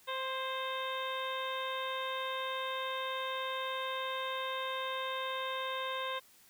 harmonic tone with a mistuned harmonic, 523.3 Hz, C5, in tune, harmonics 1 / 2 / 3 / 4 / 5 / 6 / 7, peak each -40 / -38 / -44 / -46 / -47 / -47 / -43 dBFS, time 0.07-6.2 s, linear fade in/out 20 ms, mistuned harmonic 3, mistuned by +23 cents, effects white hiss -62 dBFS RMS until 6.49 s

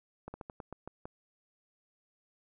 slowing click train, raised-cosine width 1 ms, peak -28 dBFS, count 8, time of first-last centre 0.28-1.055 s, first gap 60 ms, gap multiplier 1.2, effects none

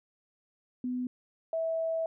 sine tone pair in turn, 250 / 652.2 Hz, B3 / E5, +21 / -19 cents, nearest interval octave + perfect fourth, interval 1660 cents, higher second, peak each -30 / -28 dBFS, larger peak second, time 0.84-1.07 / 1.53-2.06 s, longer second, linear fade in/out 2 ms, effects none

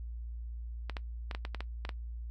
clicks, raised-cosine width 0.3 ms, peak -22 dBFS, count 9, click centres 0.897 / 0.968 / 1.312 / 1.349 / 1.451 / 1.547 / 1.606 / 1.851 / 1.892 s, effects noise-tail reverb RT60 0.1 s tail -18 dB re dry + added 58 Hz sine -38 dBFS peak until 2.3 s

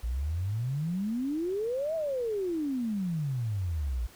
sine exponential two-way sweep, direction up then down, 55.4 to 663 to 55.4 Hz, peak -28 dBFS, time 0.03-4.07 s, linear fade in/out 10 ms, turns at 1.95 s, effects pink hiss -54 dBFS RMS until 4.15 s

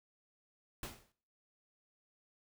pink noise with exponential decay, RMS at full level -41 dBFS, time 0.83-1.12 s, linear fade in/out 2 ms, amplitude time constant 63 ms, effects noise-tail reverb RT60 0.5 s tail -19 dB re dry

